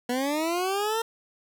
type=linear sweep; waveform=20% pulse; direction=up; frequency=240 to 460 Hz; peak=-20 dBFS; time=0.09-1.02 s; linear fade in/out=5 ms; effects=none